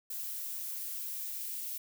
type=noise with high-pass filter sweep; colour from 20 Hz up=violet; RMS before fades=-39 dBFS; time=0.1-1.78 s; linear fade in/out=5 ms; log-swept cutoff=610 to 2400 Hz; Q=1.1; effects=none